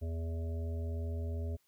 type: harmonic tone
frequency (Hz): 82.41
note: E2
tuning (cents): 0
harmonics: 1 / 3 / 5 / 7 / 8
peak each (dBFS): -34 / -47 / -48 / -51 / -54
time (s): 0.01-1.57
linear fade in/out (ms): 20
effects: white hiss -74 dBFS RMS until 1.67 s